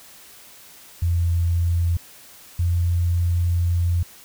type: tone pair in turn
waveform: sine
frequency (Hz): 85.5 / 86.69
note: F2 / F2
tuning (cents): -36 / -12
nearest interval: unison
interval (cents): 24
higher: second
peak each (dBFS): -17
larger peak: neither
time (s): 1.02-1.97 / 2.59-4.03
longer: second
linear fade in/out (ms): 5
effects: white hiss -46 dBFS RMS until 4.24 s